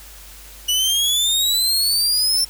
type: exponential sweep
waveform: sawtooth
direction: up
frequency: 2934 to 5400 Hz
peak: -13 dBFS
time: 0.68-2.45 s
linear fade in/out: 10 ms
effects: added 50 Hz sine -42 dBFS peak until 2.49 s + white hiss -42 dBFS RMS until 2.49 s